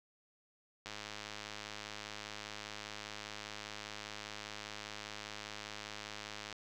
click train, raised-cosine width 0.2 ms, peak -26 dBFS, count 596, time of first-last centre 0.86-6.527 s, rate 105 Hz, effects none

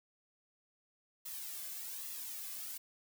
blue noise with flanger, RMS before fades -44 dBFS, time 1.25-2.78 s, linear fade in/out 10 ms, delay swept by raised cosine 1.3 to 2.18 ms, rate 1.2 Hz, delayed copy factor -0.7, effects none

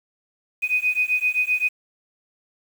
sine beating tone pair, 2492 / 2499.7 Hz, D#7 / D#7, +2 / +7 cents, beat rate 7.7 Hz, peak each -22 / -22 dBFS, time 0.62-1.69 s, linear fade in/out 20 ms, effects 7-bit

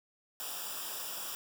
white noise with comb filter, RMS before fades -40 dBFS, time 0.4-1.35 s, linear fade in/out 0 ms, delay 0.47 ms, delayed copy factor -0.8, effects none

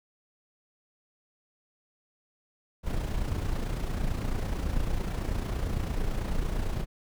brown noise with amplitude modulation, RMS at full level -27 dBFS, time 2.83-6.86 s, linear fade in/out 50 ms, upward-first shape sine, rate 29 Hz, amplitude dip 55%, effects none

